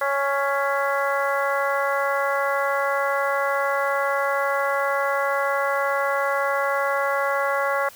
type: harmonic tone with a mistuned harmonic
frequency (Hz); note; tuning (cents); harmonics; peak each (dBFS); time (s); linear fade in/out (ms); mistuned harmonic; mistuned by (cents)
277.9; C#4; +4; 2 / 3 / 4 / 5 / 6 / 7; -24 / -29 / -26 / -28 / -30 / -31; 0.01-7.89; 5; 7; +40
effects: white hiss -46 dBFS RMS until 7.95 s